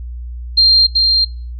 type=tone with echo; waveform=sine; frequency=4186 Hz; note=C8; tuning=in tune; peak=-6 dBFS; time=0.57-0.87 s; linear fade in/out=10 ms; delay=380 ms; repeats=1; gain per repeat=-3 dB; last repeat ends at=1.25 s; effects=noise-tail reverb RT60 0.4 s tail -24 dB re dry + added 60 Hz sine -24 dBFS peak until 1.59 s